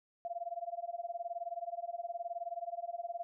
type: tone with tremolo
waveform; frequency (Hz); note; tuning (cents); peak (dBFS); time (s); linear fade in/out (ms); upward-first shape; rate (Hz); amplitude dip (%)
sine; 689; F5; -24; -34; 0.25-3.23; 0; sine; 19; 95
effects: none